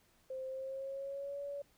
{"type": "tone with pitch glide", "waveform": "sine", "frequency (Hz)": [523.3, 567.4], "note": ["C5", "C#5"], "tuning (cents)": [0, 40], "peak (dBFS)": -39, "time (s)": [0.3, 1.62], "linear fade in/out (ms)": 5, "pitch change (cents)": 140, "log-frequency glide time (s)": [0.46, 1.41], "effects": ["pink hiss -70 dBFS RMS until 1.77 s"]}